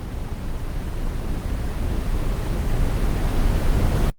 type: noise with level ramp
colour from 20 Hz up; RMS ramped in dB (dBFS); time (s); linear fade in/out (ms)
brown; -28 to -17; 0-4.1; 0
effects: noise-tail reverb RT60 0.1 s tail -25 dB re dry + Opus 24 kbps